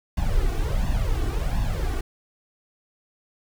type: noise with flanger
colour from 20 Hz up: brown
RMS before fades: -23 dBFS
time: 0.17-2.01 s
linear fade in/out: 5 ms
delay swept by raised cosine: 1.1 to 2.7 ms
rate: 1.4 Hz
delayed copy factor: +0.8
effects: none